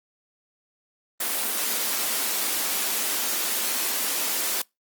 white high-pass noise, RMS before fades -26 dBFS, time 1.2-4.62 s, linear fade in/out 5 ms, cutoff 200 Hz, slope 96 dB/octave, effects noise-tail reverb RT60 0.2 s tail -26 dB re dry + Opus 24 kbps

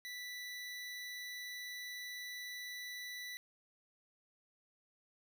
25% pulse tone, 1974 Hz, B6, 1 cent flat, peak -40 dBFS, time 0.05-3.37 s, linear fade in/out 0 ms, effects 12-bit

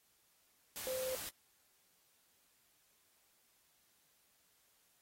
sine tone in noise, 517 Hz, C5, 21 cents flat, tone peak -37 dBFS, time 0.87-1.15 s, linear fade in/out 0 ms, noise white, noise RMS -45 dBFS, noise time 0.76-1.29 s, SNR +5 dB, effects white hiss -73 dBFS RMS until 5.01 s + AAC 48 kbps

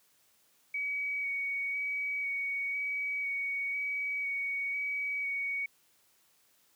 sine tone with vibrato, 2254 Hz, C#7, 28 cents sharp, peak -31 dBFS, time 0.74-5.66 s, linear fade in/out 5 ms, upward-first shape square, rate 1 Hz, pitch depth 12 cents each way, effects white hiss -68 dBFS RMS until 6.75 s + high-pass 80 Hz 12 dB/octave

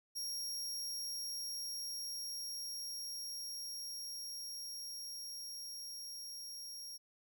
sawtooth tone with level ramp, 5588 Hz, F8, in tune, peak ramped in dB -36 to -43 dBFS, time 0.15-6.98 s, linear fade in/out 20 ms, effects none

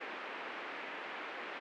white band-pass noise, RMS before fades -44 dBFS, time 0-1.6 s, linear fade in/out 20 ms, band 260 to 2400 Hz, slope 24 dB/octave, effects none

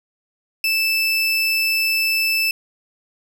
30% pulse tone, 2637 Hz, E7, in tune, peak -14 dBFS, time 0.64-2.51 s, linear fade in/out 2 ms, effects none

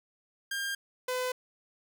sawtooth tone pair in turn, 1604 / 505.2 Hz, G6 / B4, +39 / +39 cents, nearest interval octave + minor sixth, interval 2000 cents, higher first, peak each -28 / -26 dBFS, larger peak second, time 0.51-0.75 / 1.08-1.32 s, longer neither, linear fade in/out 5 ms, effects none

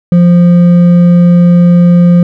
triangle tone with hard clipping, 174.61 Hz, F3, in tune, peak -3 dBFS, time 0.12-2.23 s, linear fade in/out 2 ms, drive 8 dB, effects none

